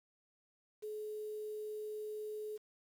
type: tone with quantisation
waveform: sine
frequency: 426 Hz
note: G#4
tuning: 44 cents sharp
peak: -40 dBFS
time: 0.82-2.58 s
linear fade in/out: 20 ms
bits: 10
effects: none